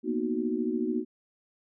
sine chord, B major seventh, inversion third, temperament equal, 233.1 / 246.9 / 311.1 / 370 Hz, A#3 / B3 / D#4 / F#4, 0 / 0 / 0 / 0 cents, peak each -32 dBFS, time 0.03-1.05 s, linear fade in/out 50 ms, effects none

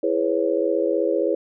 sine chord, C# minor seventh, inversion first, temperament just, 332.6 / 415.8 / 498.9 / 554.4 Hz, E4 / G#4 / B4 / C#5, +16 / +2 / +17 / 0 cents, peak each -24 dBFS, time 0.03-1.35 s, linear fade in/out 5 ms, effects none

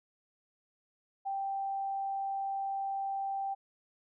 sine tone, 784 Hz, G5, in tune, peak -32 dBFS, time 1.25-3.55 s, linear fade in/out 20 ms, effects none

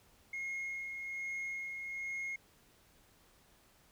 sine tone with tremolo, 2153 Hz, C7, 49 cents sharp, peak -34 dBFS, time 0.33-2.36 s, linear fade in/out 5 ms, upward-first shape sine, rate 1.2 Hz, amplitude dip 45%, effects tanh soft clip ceiling -36 dBFS + pink hiss -66 dBFS RMS until 3.91 s

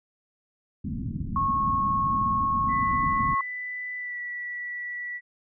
white low-pass noise, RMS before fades -32 dBFS, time 0.84-3.35 s, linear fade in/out 10 ms, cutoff 260 Hz, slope 48 dB/octave
sine tone, 1094 Hz, C#6, 23 cents flat, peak -22 dBFS, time 1.36-3.41 s, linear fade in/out 2 ms
sine tone with pitch glide, 1990 to 1951.3 Hz, B6 to B6, +13 to -21 cents, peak -31 dBFS, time 2.68-5.21 s, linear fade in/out 50 ms, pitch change -34 cents, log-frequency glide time 3.97-4.18 s
effects none

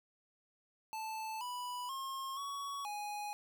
square tone with pitch steps, 878 / 986 / 1074 / 1121 / 830 Hz, A5 / B5 / C6 / C#6 / G#5, -4 / -3 / +45 / +19 / -1 cents, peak -40 dBFS, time 0.93-3.33 s, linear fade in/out 0 ms, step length 480 ms, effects none

